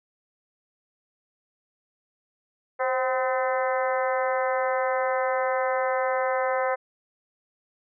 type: harmonic tone with a mistuned harmonic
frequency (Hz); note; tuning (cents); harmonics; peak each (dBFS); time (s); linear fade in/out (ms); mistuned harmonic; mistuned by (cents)
255.6; C4; -40; 2 / 3 / 4 / 5 / 6 / 7 / 8; -25 / -29 / -31 / -33 / -35 / -36 / -37; 2.79-6.76; 20; 2; +45
effects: none